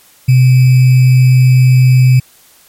sine tone with sample-and-hold, 128 Hz, C3, 38 cents flat, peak -3 dBFS, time 0.28-2.2 s, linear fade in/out 10 ms, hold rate 2450 Hz, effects white hiss -45 dBFS RMS until 2.68 s + MP3 64 kbps

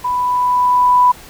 sine tone with level ramp, 991 Hz, B5, 6 cents sharp, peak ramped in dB -15 to -6 dBFS, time 0.04-1.12 s, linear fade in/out 10 ms, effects pink hiss -38 dBFS RMS until 1.29 s

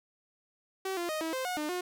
sawtooth tone with pitch steps, 382.2 / 346.3 / 622 / 323.5 / 520 / 727 / 302 / 359.9 Hz, G4 / F4 / D#5 / E4 / C5 / F#5 / D4 / F#4, -44 / -15 / -1 / -32 / -11 / -31 / +48 / -48 cents, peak -28 dBFS, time 0.85-1.81 s, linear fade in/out 5 ms, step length 120 ms, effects none

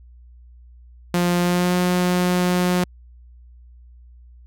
sawtooth tone with pitch glide, 175.8 to 179.49 Hz, F3 to F3, +12 to +48 cents, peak -13 dBFS, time 1.14-2.84 s, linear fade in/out 2 ms, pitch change +36 cents, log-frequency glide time 1.41-1.74 s, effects added 60 Hz sine -43 dBFS peak until 4.46 s

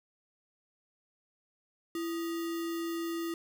sine tone with sample-and-hold, 334.5 Hz, E4, 25 cents sharp, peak -32 dBFS, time 1.95-3.34 s, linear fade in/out 2 ms, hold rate 1575 Hz, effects none

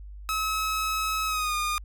sawtooth tone with pitch glide, 1286 to 1218.7 Hz, E6 to D#6, -43 to -36 cents, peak -22 dBFS, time 0.29-1.78 s, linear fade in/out 0 ms, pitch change -93 cents, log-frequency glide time 1.26-1.55 s, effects added 50 Hz sine -39 dBFS peak until 1.84 s

